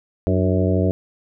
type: harmonic tone with a mistuned harmonic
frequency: 92.5 Hz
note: F#2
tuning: in tune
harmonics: 1 / 2 / 3 / 4 / 5 / 6 / 7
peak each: -19 / -22 / -24 / -25 / -26 / -27 / -27 dBFS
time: 0.27-0.91 s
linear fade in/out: 0 ms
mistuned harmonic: 3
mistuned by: +77 cents
effects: none